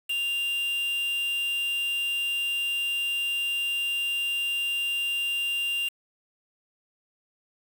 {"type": "tone with quantisation", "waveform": "triangle", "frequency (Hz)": 2790, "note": "F7", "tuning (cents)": -2, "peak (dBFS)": -24, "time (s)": [0.09, 5.89], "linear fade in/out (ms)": 10, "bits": 6, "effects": []}